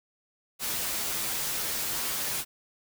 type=noise with comb filter; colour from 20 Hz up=white; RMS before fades=-31 dBFS; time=0.59-2.45 s; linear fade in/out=50 ms; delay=11 ms; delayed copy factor=-0.65; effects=none